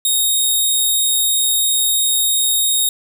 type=tone; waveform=10% pulse; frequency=3729 Hz; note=A#7; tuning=in tune; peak=-6 dBFS; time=0.05-2.89 s; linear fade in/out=2 ms; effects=none